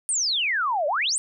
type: exponential two-way sweep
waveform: sine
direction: down then up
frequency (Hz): 9250 to 555 to 9250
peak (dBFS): -21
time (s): 0.09-1.18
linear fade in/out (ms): 0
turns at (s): 0.87
effects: none